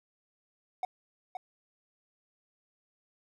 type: tone with echo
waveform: triangle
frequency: 740 Hz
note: F#5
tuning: in tune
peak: -27 dBFS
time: 0.83-0.85 s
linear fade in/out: 2 ms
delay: 520 ms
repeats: 1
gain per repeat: -6 dB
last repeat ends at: 1.37 s
effects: none